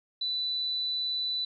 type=tone; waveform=sine; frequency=3981 Hz; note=B7; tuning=13 cents sharp; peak=-28 dBFS; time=0.21-1.45 s; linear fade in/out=5 ms; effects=none